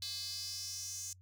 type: tone with high-pass filter sweep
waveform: square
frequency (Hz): 233.1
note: A#3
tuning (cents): 0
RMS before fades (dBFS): -42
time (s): 0.02-1.13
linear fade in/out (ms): 2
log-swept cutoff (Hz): 4200 to 6500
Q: 5.4
effects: noise-tail reverb RT60 0.1 s tail -26 dB re dry + added 92 Hz sine -57 dBFS peak until 1.21 s